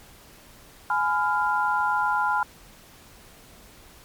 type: chord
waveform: sine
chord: F diminished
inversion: first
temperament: just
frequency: 838.1 / 1005.8 / 1396.9 Hz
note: Ab5 / Cb6 / F6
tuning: +16 / +31 / 0 cents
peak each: -25 dBFS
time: 0.9-2.43 s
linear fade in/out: 2 ms
effects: pink hiss -50 dBFS RMS until 4.04 s + MP3 96 kbps

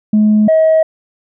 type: tone pair in turn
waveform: sine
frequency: 212.7 / 637.4 Hz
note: G#3 / D#5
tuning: +42 / +42 cents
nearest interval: octave + perfect fifth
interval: 1900 cents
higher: second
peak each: -5 dBFS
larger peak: neither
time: 0.13-0.48 / 0.48-0.83 s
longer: neither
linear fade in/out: 5 ms
effects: tanh soft clip ceiling -4 dBFS

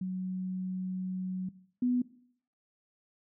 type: tone pair in turn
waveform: sine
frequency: 185.5 / 247.6 Hz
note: F#3 / B3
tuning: +5 / +5 cents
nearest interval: perfect fourth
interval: 500 cents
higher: second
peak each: -31 / -25 dBFS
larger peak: second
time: 0.01-1.49 / 1.82-2.02 s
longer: first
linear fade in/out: 5 ms
effects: noise-tail reverb RT60 0.6 s tail -18 dB re dry

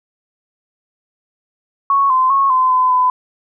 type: tone with pitch steps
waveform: sine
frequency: 1107 / 1032 / 1097 / 1027 / 1017 / 1007 Hz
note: C#6 / C6 / C#6 / C6 / C6 / B5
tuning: -3 / -24 / -18 / -33 / -50 / +33 cents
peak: -10 dBFS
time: 1.9-3.1 s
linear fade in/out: 2 ms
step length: 200 ms
effects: none

